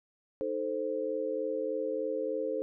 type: chord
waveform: sine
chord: A diminished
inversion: second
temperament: equal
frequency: 311.1 / 440 / 523.3 Hz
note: Eb4 / A4 / C5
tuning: 0 / 0 / 0 cents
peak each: -38 / -34 / -33 dBFS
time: 0.41-2.62 s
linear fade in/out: 0 ms
effects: none